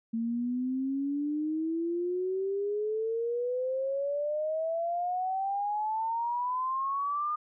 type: exponential sweep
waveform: sine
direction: up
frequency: 225.4 to 1220 Hz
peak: -28 dBFS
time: 0.13-7.36 s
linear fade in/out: 10 ms
effects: none